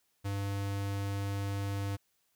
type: tone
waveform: square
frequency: 99.6 Hz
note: G2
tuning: 28 cents sharp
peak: -33 dBFS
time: 0.24-1.97 s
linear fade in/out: 20 ms
effects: white hiss -75 dBFS RMS until 2.35 s